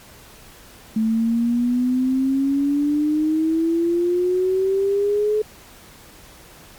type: exponential sweep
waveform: sine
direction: up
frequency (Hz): 218.6 to 430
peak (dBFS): -16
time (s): 0.96-5.42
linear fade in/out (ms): 5
effects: pink hiss -45 dBFS RMS until 6.78 s + MP3 96 kbps